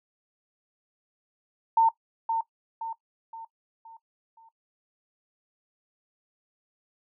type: tone with echo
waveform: sine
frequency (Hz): 906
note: A#5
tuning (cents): -50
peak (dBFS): -16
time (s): 1.77-1.89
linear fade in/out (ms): 5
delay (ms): 520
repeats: 5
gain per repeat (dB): -7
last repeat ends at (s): 4.49
effects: noise-tail reverb RT60 0.1 s tail -18 dB re dry